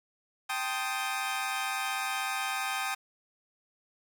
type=chord; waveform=20% pulse; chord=A half-diminished seventh; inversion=third; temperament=equal; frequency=784 / 880 / 1046.5 / 1244.5 Hz; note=G5 / A5 / C6 / Eb6; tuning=0 / 0 / 0 / 0 cents; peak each=-29 / -35 / -35 / -30 dBFS; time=0.49-2.95 s; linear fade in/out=10 ms; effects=9-bit